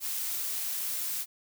blue noise, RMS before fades -33 dBFS, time 0-1.26 s, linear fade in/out 50 ms, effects none

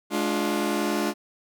sawtooth chord, D diminished, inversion second, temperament just, 211.4 / 293.7 / 352.4 Hz, Ab3 / D4 / F4, +31 / 0 / +16 cents, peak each -24 dBFS, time 0.1-1.14 s, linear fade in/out 50 ms, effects none

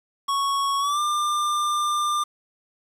square tone with pitch glide, 1108.7 to 1195.2 Hz, C#6 to D6, 0 to +30 cents, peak -22 dBFS, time 0.28-2.24 s, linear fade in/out 10 ms, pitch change +130 cents, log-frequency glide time 0.79-1 s, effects low-pass 11000 Hz 12 dB/octave + 8-bit

